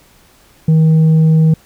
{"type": "tone with tanh clipping", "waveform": "sine", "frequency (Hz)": 159, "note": "D#3", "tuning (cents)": 38, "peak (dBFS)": -7, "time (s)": [0.68, 1.54], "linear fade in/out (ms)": 5, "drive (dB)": 3, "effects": ["pink hiss -48 dBFS RMS until 1.65 s"]}